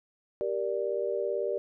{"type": "chord", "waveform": "sine", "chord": "G minor", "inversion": "none", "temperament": "just", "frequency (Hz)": [392, 470.4, 588], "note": ["G4", "Bb4", "D5"], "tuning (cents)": [0, 16, 2], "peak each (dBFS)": -32, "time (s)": [0.41, 1.58], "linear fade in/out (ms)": 0, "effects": []}